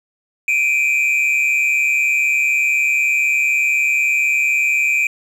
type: tone pair together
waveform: triangle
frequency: 2349 / 2489 Hz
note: D7 / D#7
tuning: 0 / 0 cents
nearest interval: minor second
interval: 100 cents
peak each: -15 dBFS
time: 0.48-5.07 s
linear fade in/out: 2 ms
effects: none